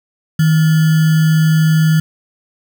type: tone with sample-and-hold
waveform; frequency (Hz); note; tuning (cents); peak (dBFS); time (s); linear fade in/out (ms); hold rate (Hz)
sine; 158.5; D#3; +32; -8; 0.39-2; 5; 1575
effects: none